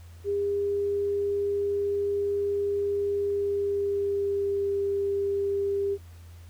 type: tone with pitch glide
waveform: sine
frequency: 403.4 to 398.5 Hz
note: G4 to G4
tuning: +50 to +28 cents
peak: -24 dBFS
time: 0.24-5.98 s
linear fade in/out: 50 ms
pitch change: -22 cents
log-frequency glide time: 3.16-4.73 s
effects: added 85 Hz sine -44 dBFS peak until 6.49 s + pink hiss -58 dBFS RMS until 6.49 s